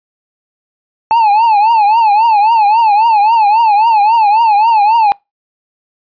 triangle tone with vibrato, 870 Hz, A5, 20 cents flat, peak -4 dBFS, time 1.11-5.12 s, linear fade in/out 0 ms, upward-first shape triangle, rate 3.7 Hz, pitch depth 150 cents each way, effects noise-tail reverb RT60 0.2 s tail -24 dB re dry + resampled to 11025 Hz

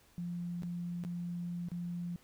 sine tone with dropouts, 174 Hz, F3, 6 cents flat, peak -36 dBFS, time 0.18-2.16 s, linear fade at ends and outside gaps 0 ms, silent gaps 0.622-0.633 / 1.038-1.049 / 1.686-1.717 s, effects pink hiss -65 dBFS RMS until 2.23 s

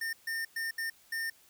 square tone bursts at uneven times, 1815 Hz, A#6, 47 cents flat, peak -33 dBFS, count 5, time 0.01-0.13 / 0.27-0.45 / 0.56-0.71 / 0.78-0.9 / 1.12-1.3 s, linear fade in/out 5 ms, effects white hiss -62 dBFS RMS until 1.49 s

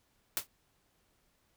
white noise with exponential decay, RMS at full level -28 dBFS, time 0.37-0.47 s, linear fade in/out 1 ms, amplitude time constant 20 ms, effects pink hiss -73 dBFS RMS until 1.56 s

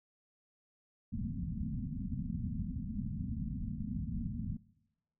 white low-pass noise, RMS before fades -38 dBFS, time 1.12-4.57 s, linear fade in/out 10 ms, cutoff 250 Hz, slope 96 dB/octave, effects noise-tail reverb RT60 0.9 s tail -21 dB re dry

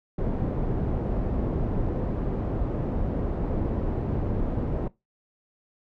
pink low-pass noise, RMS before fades -27 dBFS, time 0.18-4.88 s, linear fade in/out 5 ms, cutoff 480 Hz, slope 12 dB/octave, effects noise-tail reverb RT60 0.2 s tail -20 dB re dry

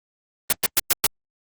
white noise bursts, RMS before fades -17 dBFS, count 5, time 0.5-1.065 s, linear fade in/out 0 ms, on 25 ms, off 110 ms, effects Opus 24 kbps

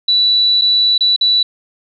sine tone with dropouts, 3951 Hz, B7, in tune, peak -9 dBFS, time 0.08-1.43 s, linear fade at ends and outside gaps 5 ms, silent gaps 0.613-0.618 / 0.98-1.007 / 1.163-1.21 s, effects none

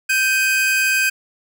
45% pulse tone pair together, 1563.6 / 2504 Hz, G6 / D#7, -5 / +10 cents, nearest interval minor sixth, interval 815 cents, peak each -18 dBFS, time 0.09-1.1 s, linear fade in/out 10 ms, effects none

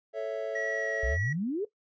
triangle chord, A major, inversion none, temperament equal, 440 / 554.4 / 659.3 Hz, A4 / C#5 / E5, 0 / 0 / 0 cents, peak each -33 / -33 / -32 dBFS, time 0.13-1.18 s, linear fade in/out 50 ms
triangle tone with vibrato, 1922 Hz, B6, 48 cents flat, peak -31 dBFS, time 0.55-1.33 s, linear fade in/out 5 ms, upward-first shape triangle, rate 1.9 Hz, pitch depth 9 cents each way
sine exponential sweep, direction up, 54.2 to 449.3 Hz, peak -28 dBFS, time 1.03-1.65 s, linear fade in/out 5 ms
effects noise-tail reverb RT60 0.1 s tail -17 dB re dry + resampled to 16000 Hz

